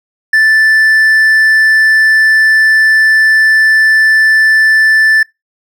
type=tone; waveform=triangle; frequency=1760 Hz; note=A6; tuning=in tune; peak=-3 dBFS; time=0.33-5.23 s; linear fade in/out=5 ms; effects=noise-tail reverb RT60 0.2 s tail -25 dB re dry